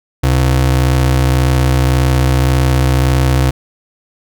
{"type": "ring-modulated tone", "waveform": "square", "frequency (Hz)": 100.1, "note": "G2", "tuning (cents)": 37, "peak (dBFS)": -7, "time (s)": [0.23, 3.51], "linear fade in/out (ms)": 10, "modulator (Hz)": 30.9, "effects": []}